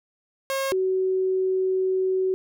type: tone pair in turn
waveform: sawtooth / sine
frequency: 540 / 375.9 Hz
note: C#5 / F#4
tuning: -45 / +27 cents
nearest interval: tritone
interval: 628 cents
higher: first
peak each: -20 dBFS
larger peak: neither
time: 0.5-0.72 / 0.72-2.34 s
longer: second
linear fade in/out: 0 ms
effects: none